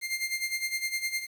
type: tone with tremolo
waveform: sawtooth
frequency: 2106 Hz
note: C7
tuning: 11 cents sharp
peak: -23 dBFS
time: 0.01-1.27 s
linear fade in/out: 50 ms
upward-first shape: sine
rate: 9.8 Hz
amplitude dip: 75%
effects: 9-bit